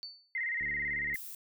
sine tone with exponential decay, 4500 Hz, C#8, 25 cents sharp, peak -37 dBFS, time 0.03-0.35 s, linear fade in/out 0 ms, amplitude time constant 68 ms
sine tone with vibrato, 1975.5 Hz, B6, in tune, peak -31 dBFS, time 0.35-1.16 s, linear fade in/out 2 ms, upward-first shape square, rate 18 Hz, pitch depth 83 cents each way
click train, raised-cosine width 3 ms, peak -38 dBFS, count 40, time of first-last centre 0.61-1.143 s, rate 73.2 Hz
violet noise, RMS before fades -44 dBFS, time 1.14-1.35 s, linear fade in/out 2 ms
effects none

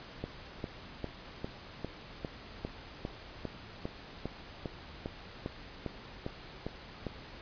click train, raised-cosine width 2 ms, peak -22 dBFS, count 18, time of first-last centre 0.24-7.067 s, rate 2.49 Hz, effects pink hiss -49 dBFS RMS until 7.41 s + resampled to 11025 Hz

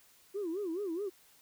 sine tone with vibrato, 366.7 Hz, F#4, 15 cents flat, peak -32 dBFS, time 0.34-1.1 s, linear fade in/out 20 ms, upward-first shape sine, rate 4.7 Hz, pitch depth 230 cents each way, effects tanh soft clip ceiling -30 dBFS + white hiss -63 dBFS RMS until 1.41 s

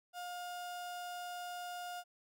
35% pulse tone, 711 Hz, F5, 31 cents sharp, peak -40 dBFS, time 0.13-2.04 s, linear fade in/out 50 ms, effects none

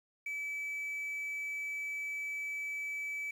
sine tone, 2300 Hz, D7, 37 cents flat, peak -33 dBFS, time 0.26-3.31 s, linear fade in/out 5 ms, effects tanh soft clip ceiling -35 dBFS + 10-bit

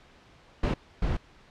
brown noise bursts at uneven times, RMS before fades -26 dBFS, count 2, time 0.63-0.74 / 1.02-1.17 s, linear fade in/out 5 ms, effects pink hiss -56 dBFS RMS until 1.5 s + low-pass 4000 Hz 12 dB/octave

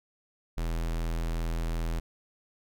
square tone, 41.33 Hz, E1, 5 cents sharp, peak -29 dBFS, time 0.57-2 s, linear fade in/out 10 ms, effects none

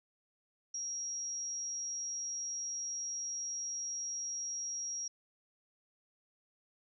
sine tone with amplitude modulation, 5650 Hz, F8, 19 cents sharp, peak -35 dBFS, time 0.74-5.08 s, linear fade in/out 5 ms, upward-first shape sine, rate 212 Hz, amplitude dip 30%, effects none

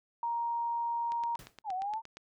sine tone, 937 Hz, A#5, 9 cents sharp, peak -30 dBFS, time 0.23-1.36 s, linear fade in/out 2 ms
click train, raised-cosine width 0.2 ms, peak -29 dBFS, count 10, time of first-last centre 1.12-2.17 s, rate 8.57 Hz
pink noise with exponential decay, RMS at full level -47 dBFS, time 1.39-1.62 s, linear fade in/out 2 ms, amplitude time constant 50 ms
sine exponential two-way sweep, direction down then up, 921 to 722 to 921 Hz, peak -32 dBFS, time 1.64-2.02 s, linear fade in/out 50 ms, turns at 1.73 s
effects none

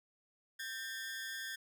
sawtooth ring-modulated tone, 1692 Hz, G#6, 32 cents sharp, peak -34 dBFS, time 0.59-1.56 s, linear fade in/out 10 ms, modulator 116 Hz, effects none

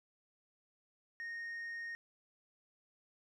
sine tone, 1854 Hz, A#6, 10 cents flat, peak -38 dBFS, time 1.2-1.95 s, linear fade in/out 0 ms, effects tanh soft clip ceiling -40 dBFS + 13-bit

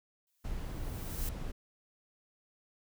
blue noise with exponential growth, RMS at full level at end -40 dBFS, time 0.27-1.29 s, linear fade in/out 1 ms, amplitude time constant 220 ms
brown noise, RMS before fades -38 dBFS, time 0.44-1.52 s, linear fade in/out 10 ms
effects none

